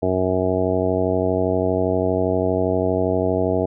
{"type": "harmonic tone", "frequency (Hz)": 92.5, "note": "F#2", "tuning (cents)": 0, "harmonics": [1, 2, 3, 4, 5, 6, 7, 8, 9], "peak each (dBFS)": [-26, -28, -25, -25, -23, -31, -23, -35, -33], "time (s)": [0.02, 3.66], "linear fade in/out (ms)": 10, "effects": []}